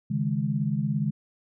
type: chord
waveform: sine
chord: C# suspended second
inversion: none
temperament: just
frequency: 138.59 / 155.92 / 207.9 Hz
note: C#3 / D#3 / G#3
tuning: 0 / +4 / +2 cents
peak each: -28 dBFS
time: 0.1-1.11 s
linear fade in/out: 10 ms
effects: none